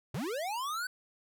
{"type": "linear sweep", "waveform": "square", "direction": "up", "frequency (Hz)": [103.83, 1533], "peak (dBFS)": -34, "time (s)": [0.14, 0.87], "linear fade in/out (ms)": 5, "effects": []}